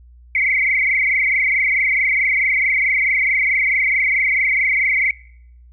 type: tone with frequency modulation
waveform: sine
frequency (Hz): 2155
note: C#7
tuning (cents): -49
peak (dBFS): -14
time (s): 0.35-5.11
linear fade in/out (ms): 2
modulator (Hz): 24.6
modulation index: 5.5
effects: noise-tail reverb RT60 0.7 s tail -23 dB re dry + added 60 Hz sine -42 dBFS peak until 5.72 s